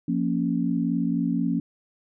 sine chord, Bb minor, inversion second, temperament equal, 174.61 / 233.1 / 277.2 Hz, F3 / Bb3 / Db4, 0 / 0 / 0 cents, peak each -26 dBFS, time 0.08-1.6 s, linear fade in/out 5 ms, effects none

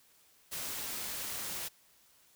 white noise, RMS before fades -39 dBFS, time 0.51-1.69 s, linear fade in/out 20 ms, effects white hiss -65 dBFS RMS until 2.35 s

